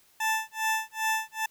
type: tone with tremolo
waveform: 20% pulse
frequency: 880 Hz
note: A5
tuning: in tune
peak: -19 dBFS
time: 0.2-1.46 s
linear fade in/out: 5 ms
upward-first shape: sine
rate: 2.5 Hz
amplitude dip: 100%
effects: white hiss -62 dBFS RMS until 1.5 s